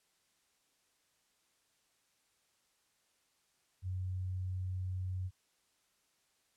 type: tone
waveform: sine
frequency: 92.5 Hz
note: F#2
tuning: in tune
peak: -35 dBFS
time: 3.82-5.31 s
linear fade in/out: 50 ms
effects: white hiss -75 dBFS RMS until 6.56 s + low-pass 10000 Hz 12 dB/octave